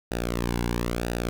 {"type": "tone with flanger", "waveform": "sawtooth", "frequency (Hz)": 59.1, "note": "A#1", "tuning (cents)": 24, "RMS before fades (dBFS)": -28, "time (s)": [0.11, 1.29], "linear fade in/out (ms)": 0, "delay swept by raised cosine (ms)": [0.92, 1.62], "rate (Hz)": 1, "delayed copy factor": -0.75, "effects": []}